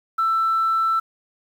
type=tone; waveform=sine; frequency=1330 Hz; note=E6; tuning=15 cents sharp; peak=-16 dBFS; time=0.18-1 s; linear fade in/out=10 ms; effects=tanh soft clip ceiling -13 dBFS + 8-bit